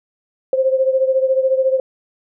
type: beating tone pair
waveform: sine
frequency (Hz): 523.3 / 537.3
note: C5 / C5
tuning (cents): 0 / +46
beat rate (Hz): 14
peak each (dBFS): -14 / -19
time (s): 0.53-1.8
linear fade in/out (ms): 2
effects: none